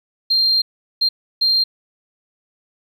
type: tone bursts at uneven times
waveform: sine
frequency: 4186 Hz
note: C8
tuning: in tune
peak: -12 dBFS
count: 3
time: 0.3-0.62 / 1.01-1.09 / 1.41-1.64 s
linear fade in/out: 10 ms
effects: tanh soft clip ceiling -8 dBFS + 9-bit